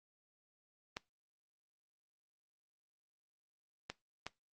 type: clicks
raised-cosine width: 0.2 ms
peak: -22 dBFS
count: 3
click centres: 0.969 / 3.9 / 4.266 s
effects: noise-tail reverb RT60 0.2 s tail -21 dB re dry + Opus 24 kbps